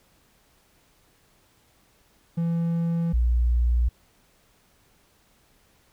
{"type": "tone pair in turn", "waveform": ["triangle", "sine"], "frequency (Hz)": [167.9, 59.57], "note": ["E3", "A#1"], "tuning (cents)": [32, 38], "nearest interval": "octave + tritone", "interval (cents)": 1794, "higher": "first", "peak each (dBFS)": [-20, -18], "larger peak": "second", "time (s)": [[2.37, 3.13], [3.13, 3.89]], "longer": "neither", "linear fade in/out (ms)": 10, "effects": ["pink hiss -62 dBFS RMS until 5.92 s"]}